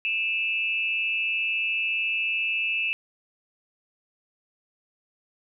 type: tone with amplitude modulation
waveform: sine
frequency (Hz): 2637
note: E7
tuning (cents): 0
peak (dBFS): -20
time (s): 0.05-2.93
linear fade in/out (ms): 0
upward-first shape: sine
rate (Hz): 214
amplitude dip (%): 75
effects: none